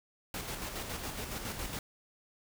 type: noise with tremolo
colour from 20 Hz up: pink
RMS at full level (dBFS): -38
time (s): 0.34-1.79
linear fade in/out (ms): 2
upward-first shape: square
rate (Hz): 7.2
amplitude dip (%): 40
effects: none